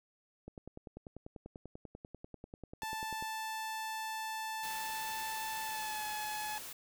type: click train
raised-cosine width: 2 ms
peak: -33 dBFS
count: 29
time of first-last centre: 0.48-3.225 s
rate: 10.2 Hz
type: tone with pitch glide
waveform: sawtooth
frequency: 880 to 852 Hz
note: A5 to G#5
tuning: 0 to +44 cents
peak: -34 dBFS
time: 2.82-6.58 s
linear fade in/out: 0 ms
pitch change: -56 cents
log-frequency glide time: 5.62-6.05 s
type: noise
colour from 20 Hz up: white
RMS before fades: -46 dBFS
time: 4.63-6.73 s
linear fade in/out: 5 ms
effects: none